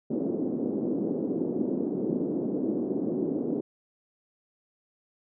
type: band-pass noise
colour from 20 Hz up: pink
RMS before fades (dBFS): -29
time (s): 0.1-3.61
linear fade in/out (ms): 10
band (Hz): 230 to 400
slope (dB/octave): 24
effects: none